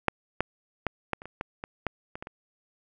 clicks, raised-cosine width 0.5 ms, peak -6 / -9 / -11 / -12 / -27 / -25 / -16 / -20 / -12 / -22 / -22 / -24 dBFS, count 12, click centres 0.083 / 0.406 / 0.867 / 1.133 / 1.219 / 1.256 / 1.411 / 1.639 / 1.867 / 2.155 / 2.225 / 2.271 s, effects none

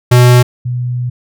square / sine tone pair in turn, 123.47 / 123.47 Hz, B2 / B2, 0 / 0 cents, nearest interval unison, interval 0 cents, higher neither, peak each -4 / -14 dBFS, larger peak first, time 0.11-0.43 / 0.65-1.1 s, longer second, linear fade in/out 10 ms, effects none

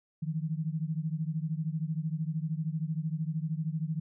sine beating tone pair, 154 / 167 Hz, D#3 / E3, -17 / +23 cents, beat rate 13 Hz, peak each -32 / -34 dBFS, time 0.22-4 s, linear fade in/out 10 ms, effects none

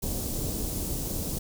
pink band-stop noise, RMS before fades -31 dBFS, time 0.02-1.39 s, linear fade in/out 10 ms, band 430 to 6900 Hz, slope 12 dB/octave, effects none

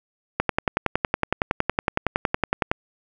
click train, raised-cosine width 0.5 ms, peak -4 dBFS, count 26, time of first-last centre 0.4-2.715 s, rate 10.8 Hz, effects none

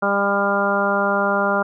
harmonic tone, 200 Hz, G3, 35 cents sharp, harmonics 1 / 2 / 3 / 4 / 5 / 6 / 7, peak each -25 / -26 / -22 / -25 / -26 / -25 / -22 dBFS, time 0.02-1.63 s, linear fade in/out 10 ms, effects none

